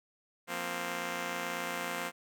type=chord; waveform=5% pulse; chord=F suspended fourth; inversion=none; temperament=just; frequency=174.61 / 232.8 / 261.9 Hz; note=F3 / Bb3 / C4; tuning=0 / -2 / +2 cents; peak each=-29 dBFS; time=0.47-2.12 s; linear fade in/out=50 ms; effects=none